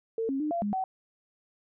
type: tone with pitch steps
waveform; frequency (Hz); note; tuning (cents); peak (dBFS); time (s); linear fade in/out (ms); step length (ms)
sine; 451.1 / 271.2 / 302.7 / 684 / 205.4 / 757; A4 / C#4 / D#4 / F5 / G#3 / F#5; +43 / -38 / -48 / -36 / -19 / +39; -27; 0.18-0.84; 2; 110
effects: none